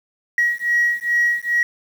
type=beating tone pair; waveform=sine; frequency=1906 / 1908.4 Hz; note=A#6 / A#6; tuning=+38 / +40 cents; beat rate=2.4 Hz; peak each=-18 dBFS; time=0.38-1.63 s; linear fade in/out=2 ms; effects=tanh soft clip ceiling -10 dBFS + 7-bit